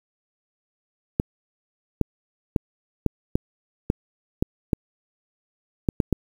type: clicks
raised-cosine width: 3 ms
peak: -6 dBFS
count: 11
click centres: 1.199 / 2.013 / 2.562 / 3.063 / 3.355 / 3.901 / 4.425 / 4.732 / 5.888 / 6.002 / 6.127 s
effects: 7-bit